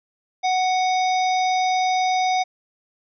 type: harmonic tone with a mistuned harmonic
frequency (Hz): 742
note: F#5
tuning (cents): +5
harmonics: 1 / 3 / 5 / 7 / 8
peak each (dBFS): -18 / -28 / -32 / -35 / -36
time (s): 0.43-2.44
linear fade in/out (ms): 20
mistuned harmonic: 7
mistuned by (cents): -88
effects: none